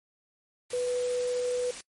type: tone in noise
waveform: sine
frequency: 493.9 Hz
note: B4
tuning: in tune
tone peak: -26 dBFS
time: 0.73-1.71 s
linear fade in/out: 5 ms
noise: white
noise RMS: -41 dBFS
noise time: 0.7-1.81 s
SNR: +12 dB
effects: noise-tail reverb RT60 0.1 s tail -23 dB re dry + MP3 48 kbps